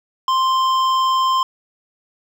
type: tone with hard clipping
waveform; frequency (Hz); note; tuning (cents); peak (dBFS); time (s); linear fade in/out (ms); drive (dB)
sine; 1046.5; C6; 0; -16; 0.28-1.43; 2; 10
effects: none